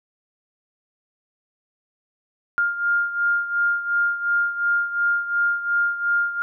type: beating tone pair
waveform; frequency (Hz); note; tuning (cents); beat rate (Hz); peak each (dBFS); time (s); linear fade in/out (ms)
sine; 1405 / 1407.8; F6 / F6; +10 / +13; 2.8; -20 / -25; 2.58-6.42; 0
effects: none